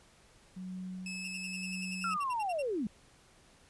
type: tone with tremolo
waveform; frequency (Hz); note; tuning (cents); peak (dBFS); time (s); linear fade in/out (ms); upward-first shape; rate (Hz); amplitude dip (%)
sine; 185; F#3; 0; -38; 0.56-2.17; 10; sine; 0.98; 50
type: tone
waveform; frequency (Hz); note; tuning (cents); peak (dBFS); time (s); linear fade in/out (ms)
sawtooth; 2598; E7; -26; -36; 1.06-2.14; 2
type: tone bursts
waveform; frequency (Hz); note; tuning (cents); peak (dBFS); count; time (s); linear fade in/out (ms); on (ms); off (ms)
40% pulse; 2738; F7; -35; -40; 15; 1.24-2.625; 10; 41; 55
type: linear sweep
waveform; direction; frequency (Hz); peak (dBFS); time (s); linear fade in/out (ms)
sine; down; 1396.9 to 188.9; -31; 2.04-2.87; 2
effects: pink hiss -62 dBFS RMS until 3.69 s + resampled to 24000 Hz